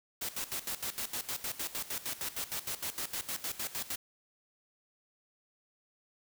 white noise with tremolo, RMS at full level -36 dBFS, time 0.21-3.96 s, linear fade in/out 10 ms, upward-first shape square, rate 6.5 Hz, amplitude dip 80%, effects none

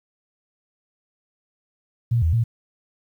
sine tone with pitch steps, 117.7 / 81.4 / 115.5 Hz, A#2 / E2 / A#2, +17 / -21 / -16 cents, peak -16 dBFS, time 2.11-2.44 s, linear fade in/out 10 ms, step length 110 ms, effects 9-bit

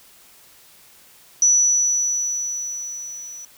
sine tone with level ramp, 5920 Hz, F#8, in tune, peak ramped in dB -11 to -34 dBFS, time 1.42-3.45 s, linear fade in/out 2 ms, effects white hiss -50 dBFS RMS until 3.57 s

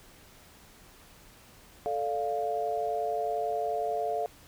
sine chord, D minor, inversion second, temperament equal, 440 / 587.3 / 698.5 Hz, A4 / D5 / F5, 0 / 0 / 0 cents, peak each -33 / -35 / -30 dBFS, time 1.86-4.26 s, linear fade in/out 0 ms, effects pink hiss -55 dBFS RMS until 4.47 s

